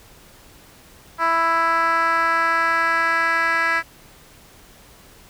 10% pulse tone with band-pass filter sweep, 330.7 Hz, E4, 6 cents sharp, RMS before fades -19 dBFS, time 1.18-3.83 s, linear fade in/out 50 ms, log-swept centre 1200 to 1800 Hz, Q 2.3, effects pink hiss -48 dBFS RMS until 5.29 s

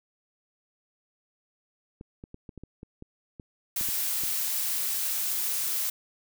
clicks, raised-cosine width 3 ms, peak -29 dBFS, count 12, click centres 2.011 / 2.239 / 2.344 / 2.492 / 2.577 / 2.636 / 2.831 / 3.024 / 3.398 / 3.811 / 3.888 / 4.236 s
blue noise, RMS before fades -29 dBFS, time 3.76-5.9 s, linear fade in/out 5 ms
effects none

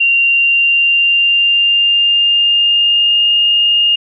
sine tone with pitch glide, 2767 to 2833 Hz, F7 to F7, -17 to +24 cents, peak -8 dBFS, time 0-3.96 s, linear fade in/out 10 ms, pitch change +41 cents, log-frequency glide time 0.18-3.35 s, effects none

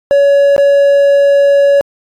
triangle tone with dropouts, 563 Hz, C#5, 27 cents sharp, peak -3 dBFS, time 0.11-1.81 s, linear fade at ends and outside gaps 0 ms, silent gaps 0.564-0.58 s, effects AAC 64 kbps

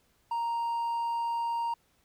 triangle tone with hard clipping, 932.3 Hz, A#5, in tune, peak -29 dBFS, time 0.31-1.74 s, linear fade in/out 5 ms, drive 5 dB, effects pink hiss -69 dBFS RMS until 2.04 s

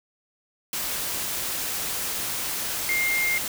sine tone in noise, 2117 Hz, C7, 20 cents sharp, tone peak -22 dBFS, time 2.89-3.38 s, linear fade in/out 2 ms, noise white, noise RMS -29 dBFS, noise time 0.73-3.48 s, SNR +4 dB, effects none

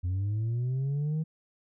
sine linear sweep, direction up, 87.31 to 160 Hz, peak -24 dBFS, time 0.03-1.24 s, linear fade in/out 20 ms, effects tanh soft clip ceiling -26 dBFS

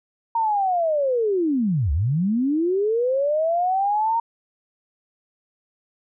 sine linear two-way sweep, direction down then up, 932.3 to 65.41 to 932.3 Hz, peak -18 dBFS, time 0.35-4.2 s, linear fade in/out 5 ms, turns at 1.92 s, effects none

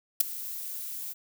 violet noise with ADSR envelope, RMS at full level -17 dBFS, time 0.2-1.14 s, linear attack 9 ms, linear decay 6 ms, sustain -20 dB, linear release 27 ms, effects none

